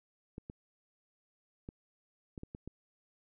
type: clicks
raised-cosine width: 3 ms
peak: -30 dBFS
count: 7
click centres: 0.381 / 0.499 / 1.689 / 2.378 / 2.434 / 2.549 / 2.676 s
effects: none